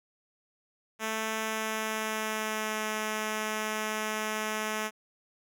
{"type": "tone with pitch glide", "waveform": "5% pulse", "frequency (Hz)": [220, 215.8], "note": ["A3", "A3"], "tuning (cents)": [0, -33], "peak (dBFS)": -19, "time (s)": [0.99, 4.91], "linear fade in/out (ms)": 50, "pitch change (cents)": -33, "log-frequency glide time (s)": [1.38, 2.87], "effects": []}